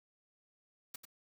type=noise with echo; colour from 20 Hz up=white; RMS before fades=-44 dBFS; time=0.94-0.96 s; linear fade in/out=5 ms; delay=93 ms; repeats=1; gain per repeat=-8 dB; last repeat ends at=1.053 s; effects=none